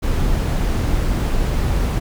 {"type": "noise", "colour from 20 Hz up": "brown", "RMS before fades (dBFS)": -18, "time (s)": [0.02, 2], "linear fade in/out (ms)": 20, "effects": []}